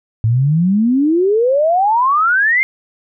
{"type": "exponential sweep", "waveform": "sine", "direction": "up", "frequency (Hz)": [107.4, 2146], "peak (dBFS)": -10, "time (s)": [0.24, 2.63], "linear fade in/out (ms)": 0, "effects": []}